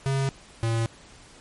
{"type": "tone pair in turn", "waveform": "square", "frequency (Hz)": [135.9, 114.28], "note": ["C#3", "A#2"], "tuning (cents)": [-34, -34], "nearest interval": "minor third", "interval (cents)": 300, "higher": "first", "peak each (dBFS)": -23, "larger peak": "neither", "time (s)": [[0.06, 0.29], [0.63, 0.86]], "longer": "neither", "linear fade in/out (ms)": 0, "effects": ["pink hiss -50 dBFS RMS until 1.4 s", "MP3 48 kbps"]}